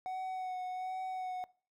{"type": "tone with vibrato", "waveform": "triangle", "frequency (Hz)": 743, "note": "F#5", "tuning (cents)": 7, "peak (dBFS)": -34, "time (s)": [0.06, 1.44], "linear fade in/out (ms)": 0, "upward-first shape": "sine", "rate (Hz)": 1.3, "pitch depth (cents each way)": 19, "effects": ["noise-tail reverb RT60 0.4 s tail -22 dB re dry"]}